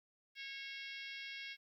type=harmonic tone; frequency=547 Hz; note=C#5; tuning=23 cents flat; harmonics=3 / 4 / 5 / 6 / 7 / 8 / 9 / 10; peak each=-53 / -48 / -53 / -52 / -57 / -61 / -58 / -59 dBFS; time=0.35-1.57 s; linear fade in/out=50 ms; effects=13-bit